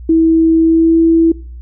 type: tone with pitch glide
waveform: sine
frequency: 325.2 to 329 Hz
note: E4 to E4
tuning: -23 to -3 cents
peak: -6 dBFS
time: 0.09-1.32 s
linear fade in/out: 5 ms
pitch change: +20 cents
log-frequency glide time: 0.6-0.99 s
effects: noise-tail reverb RT60 0.4 s tail -21 dB re dry + added 60 Hz sine -27 dBFS peak until 1.61 s